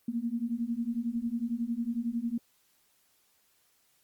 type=beating tone pair; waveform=sine; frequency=228.3 / 239.3 Hz; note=A#3 / A#3; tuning=-36 / +46 cents; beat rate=11 Hz; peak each=-33 / -32 dBFS; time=0.08-2.38 s; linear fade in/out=5 ms; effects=white hiss -69 dBFS RMS until 4.03 s + Opus 32 kbps